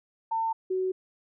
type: tone pair in turn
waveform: sine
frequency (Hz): 901 / 373.7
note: A5 / F#4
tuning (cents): +41 / +17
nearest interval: octave + minor third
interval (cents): 1524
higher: first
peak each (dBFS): -25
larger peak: neither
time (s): 0.31-0.53 / 0.7-0.92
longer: neither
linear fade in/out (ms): 10
effects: none